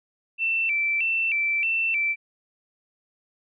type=tone with vibrato; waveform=sine; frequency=2500 Hz; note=D#7; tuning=8 cents sharp; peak=-21 dBFS; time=0.38-2.16 s; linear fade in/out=50 ms; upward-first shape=square; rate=1.6 Hz; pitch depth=120 cents each way; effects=none